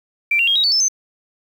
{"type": "tone with pitch steps", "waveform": "sine", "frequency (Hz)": [2349, 2761, 3246, 3816, 4486, 5273, 6199], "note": ["D7", "F7", "G#7", "A#7", "C#8", "E8", "G8"], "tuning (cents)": [0, -20, -40, 40, 20, 0, -20], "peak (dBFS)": -13, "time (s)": [0.31, 0.884], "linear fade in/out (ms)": 5, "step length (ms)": 82, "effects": ["7-bit"]}